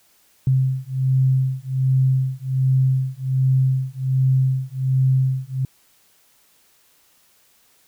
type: beating tone pair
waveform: sine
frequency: 130.81 / 132.11 Hz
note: C3 / C3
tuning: 0 / +17 cents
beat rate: 1.3 Hz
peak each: -19 dBFS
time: 0.47-5.65 s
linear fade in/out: 2 ms
effects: white hiss -58 dBFS RMS until 7.87 s